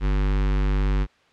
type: tone with notch filter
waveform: square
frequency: 49 Hz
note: G1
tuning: in tune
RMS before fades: -21 dBFS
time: 0-1.07 s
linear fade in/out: 50 ms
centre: 640 Hz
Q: 1.7
effects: white hiss -58 dBFS RMS until 1.32 s + low-pass 3000 Hz 12 dB/octave